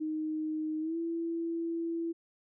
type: tone with pitch glide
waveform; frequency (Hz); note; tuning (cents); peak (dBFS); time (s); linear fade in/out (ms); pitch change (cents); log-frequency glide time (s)
sine; 311.1 to 333.4; D#4 to E4; 0 to +20; -31; 0-2.13; 20; +120; 0.8-0.97
effects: none